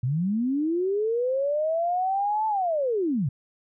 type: linear two-way sweep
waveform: sine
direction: up then down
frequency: 116.54 to 882 to 116.54 Hz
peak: -22 dBFS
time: 0.03-3.29 s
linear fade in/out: 5 ms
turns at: 2.47 s
effects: none